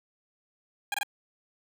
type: tone bursts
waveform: 15% pulse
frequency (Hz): 814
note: G#5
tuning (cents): -35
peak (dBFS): -21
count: 3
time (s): 0.92-1.032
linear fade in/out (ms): 2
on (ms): 22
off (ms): 23
effects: none